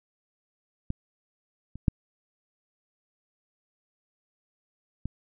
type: clicks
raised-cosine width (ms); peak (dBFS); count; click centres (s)
5; -17 / -27 / -8 / -19; 4; 0.904 / 1.756 / 1.882 / 5.056
effects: none